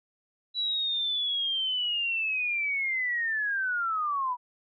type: linear sweep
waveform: sine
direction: down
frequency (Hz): 3951 to 962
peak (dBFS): -26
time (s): 0.54-4.37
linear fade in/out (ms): 50
effects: none